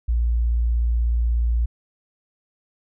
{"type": "tone", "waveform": "sine", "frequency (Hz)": 58.27, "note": "A#1", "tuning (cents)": 0, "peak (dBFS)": -17, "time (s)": [0.08, 1.66], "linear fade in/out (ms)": 10, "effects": []}